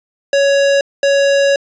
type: tone bursts at uneven times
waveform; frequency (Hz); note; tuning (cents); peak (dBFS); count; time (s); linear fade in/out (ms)
square; 558; C#5; +11; -10; 2; 0.33-0.81 / 1.03-1.56; 2
effects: resampled to 16000 Hz + 8-bit